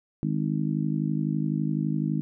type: harmonic tone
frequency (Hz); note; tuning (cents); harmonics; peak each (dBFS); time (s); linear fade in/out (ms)
51.91; G#1; 0; 3 / 4 / 5 / 6; -27 / -29 / -31 / -33; 0.23-2.21; 0
effects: none